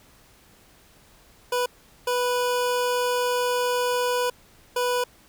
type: tone bursts at uneven times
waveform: 25% pulse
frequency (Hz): 492.8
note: B4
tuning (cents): -4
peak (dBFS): -18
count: 3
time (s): 1.52-1.66 / 2.07-4.3 / 4.76-5.04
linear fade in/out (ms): 5
effects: pink hiss -55 dBFS RMS until 5.28 s